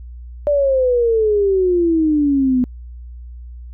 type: exponential sweep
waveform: sine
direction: down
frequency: 591 to 246.9 Hz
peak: -12 dBFS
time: 0.47-2.64 s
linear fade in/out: 0 ms
effects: added 60 Hz sine -31 dBFS peak until 3.73 s